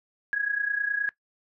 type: tone with amplitude modulation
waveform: sine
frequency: 1661.2 Hz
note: G#6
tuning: in tune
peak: -21 dBFS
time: 0.33-1.09 s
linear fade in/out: 0 ms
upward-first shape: sine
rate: 29.6 Hz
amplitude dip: 75%
effects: noise-tail reverb RT60 0.1 s tail -19 dB re dry